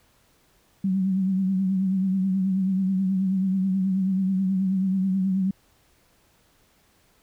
sine tone with vibrato, 190 Hz, F#3, 46 cents sharp, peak -20 dBFS, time 0.84-5.51 s, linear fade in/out 5 ms, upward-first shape triangle, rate 9.3 Hz, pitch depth 59 cents each way, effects pink hiss -62 dBFS RMS until 7.22 s

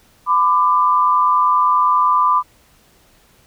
sine tone pair together, 1005.1 / 1185 Hz, B5 / D6, +30 / +15 cents, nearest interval minor third, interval 285 cents, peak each -14 dBFS, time 0.26-2.43 s, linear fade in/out 50 ms, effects pink hiss -53 dBFS RMS until 3.46 s

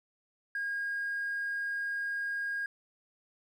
sine tone with hard clipping, 1628 Hz, G#6, 35 cents flat, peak -32 dBFS, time 0.55-2.66 s, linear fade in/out 2 ms, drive 1 dB, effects none

